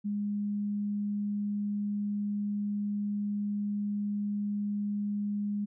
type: tone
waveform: sine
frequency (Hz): 205.4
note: G#3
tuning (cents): -19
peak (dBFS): -29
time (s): 0.04-5.66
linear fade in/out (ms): 20
effects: none